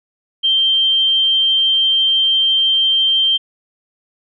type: tone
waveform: sine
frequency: 3147 Hz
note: G7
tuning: 6 cents sharp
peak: -11 dBFS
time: 0.43-3.38 s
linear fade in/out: 20 ms
effects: none